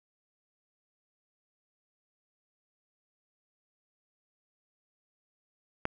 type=click; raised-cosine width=0.5 ms; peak=-14 dBFS; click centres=5.854 s; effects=none